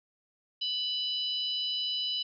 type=harmonic tone; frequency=993 Hz; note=B5; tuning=9 cents sharp; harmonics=3 / 4 / 5; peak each=-31 / -35 / -39 dBFS; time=0.61-2.23 s; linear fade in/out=10 ms; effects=none